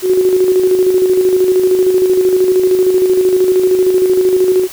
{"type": "tone with tremolo", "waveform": "sine", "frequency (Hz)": 370, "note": "F#4", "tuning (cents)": 0, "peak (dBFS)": -6, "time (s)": [0.02, 4.68], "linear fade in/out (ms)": 50, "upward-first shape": "square", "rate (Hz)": 13, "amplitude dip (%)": 40, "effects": ["white hiss -31 dBFS RMS until 4.72 s"]}